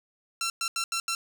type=tone bursts at uneven times; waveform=10% pulse; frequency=1353 Hz; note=E6; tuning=45 cents sharp; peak=-19 dBFS; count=5; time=0.41-0.5 / 0.61-0.68 / 0.76-0.84 / 0.92-1 / 1.08-1.15 s; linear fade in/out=2 ms; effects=none